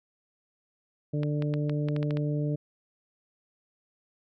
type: harmonic tone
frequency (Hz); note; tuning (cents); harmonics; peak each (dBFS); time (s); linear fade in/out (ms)
148; D3; +14; 1 / 2 / 3 / 4; -27 / -33 / -37 / -39; 1.13-2.56; 10
type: clicks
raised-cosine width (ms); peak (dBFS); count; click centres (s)
0.3; -22; 9; 1.233 / 1.423 / 1.539 / 1.696 / 1.886 / 1.964 / 2.029 / 2.108 / 2.171
effects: none